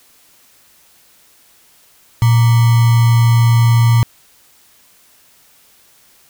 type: tone with sample-and-hold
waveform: sine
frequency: 116.54 Hz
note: A#2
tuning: in tune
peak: -7 dBFS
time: 2.22-4.03 s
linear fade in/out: 0 ms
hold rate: 1050 Hz
effects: white hiss -50 dBFS RMS until 6.29 s